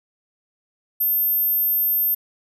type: tone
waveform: sine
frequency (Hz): 13290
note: G#9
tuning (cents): 0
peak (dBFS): -17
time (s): 1-2.15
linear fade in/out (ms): 10
effects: none